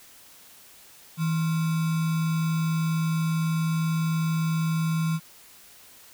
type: tone with sample-and-hold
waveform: sine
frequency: 162.2 Hz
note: E3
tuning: 28 cents flat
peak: -22 dBFS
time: 1.17-5.2 s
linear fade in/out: 50 ms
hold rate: 1225 Hz
effects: white hiss -51 dBFS RMS until 6.13 s